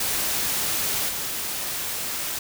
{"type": "noise with level steps", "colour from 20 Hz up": "white", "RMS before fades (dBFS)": [-25, -29], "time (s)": [0, 2.39], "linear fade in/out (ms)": 5, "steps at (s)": 1.09, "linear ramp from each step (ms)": 5, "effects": []}